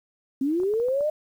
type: linear sweep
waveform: sine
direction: up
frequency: 258 to 622.3 Hz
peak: -21 dBFS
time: 0.41-1.1 s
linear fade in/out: 5 ms
type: clicks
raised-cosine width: 1 ms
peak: -29 dBFS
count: 6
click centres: 0.601 / 0.634 / 0.738 / 0.8 / 0.885 / 1.008 s
effects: 9-bit